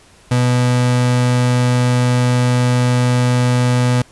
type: tone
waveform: 35% pulse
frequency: 123.9 Hz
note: B2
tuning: 6 cents sharp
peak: -10 dBFS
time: 0.31-4.02 s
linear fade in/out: 5 ms
effects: pink hiss -47 dBFS RMS until 4.11 s + resampled to 24000 Hz